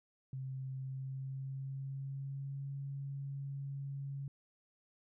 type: tone with pitch glide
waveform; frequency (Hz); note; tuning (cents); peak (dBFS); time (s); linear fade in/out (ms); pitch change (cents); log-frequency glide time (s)
sine; 132.3 to 138.64; C3 to C#3; +20 to +1; -39; 0.33-4.28; 2; +81; 0.77-2.69
effects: none